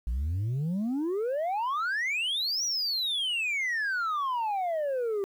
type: exponential two-way sweep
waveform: sine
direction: up then down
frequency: 54.7 to 5900 to 385.6 Hz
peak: -24 dBFS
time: 0.07-5.24 s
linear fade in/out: 0 ms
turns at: 2.64 s
effects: tanh soft clip ceiling -26 dBFS + 10-bit